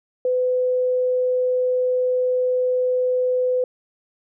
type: tone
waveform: sine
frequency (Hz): 504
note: B4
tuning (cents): +35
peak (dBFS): -17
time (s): 0.25-3.64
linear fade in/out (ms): 2
effects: none